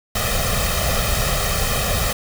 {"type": "noise with comb filter", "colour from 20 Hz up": "pink", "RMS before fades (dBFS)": -20, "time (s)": [0.15, 2.13], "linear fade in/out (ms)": 5, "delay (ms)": 1.6, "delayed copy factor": 0.85, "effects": []}